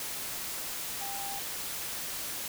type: tone in noise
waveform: sine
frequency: 795 Hz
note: G5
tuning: 24 cents sharp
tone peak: -39 dBFS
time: 1.01-1.39 s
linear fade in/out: 2 ms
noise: white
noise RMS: -37 dBFS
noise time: 0-2.48 s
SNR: -5 dB
effects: none